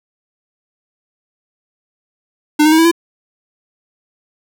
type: tone with pitch steps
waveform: square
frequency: 300.8 / 309.6 / 318.7 / 328 / 337.6 Hz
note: D4 / D#4 / D#4 / E4 / E4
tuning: +42 / -9 / +42 / -9 / +41 cents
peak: -8 dBFS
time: 2.59-2.915 s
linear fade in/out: 10 ms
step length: 65 ms
effects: none